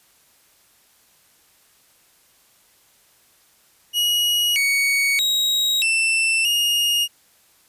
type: tone with pitch steps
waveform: 40% pulse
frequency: 2901 / 2233 / 3811 / 2671 / 2854 Hz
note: F#7 / C#7 / A#7 / E7 / F7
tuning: -35 / +12 / +38 / +22 / +37 cents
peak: -16 dBFS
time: 3.93-7.08 s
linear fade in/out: 50 ms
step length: 630 ms
effects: white hiss -57 dBFS RMS until 7.68 s + resampled to 32000 Hz